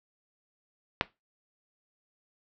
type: click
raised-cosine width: 0.3 ms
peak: -6 dBFS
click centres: 1.011 s
effects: noise-tail reverb RT60 0.2 s tail -18 dB re dry + low-pass 5000 Hz 12 dB/octave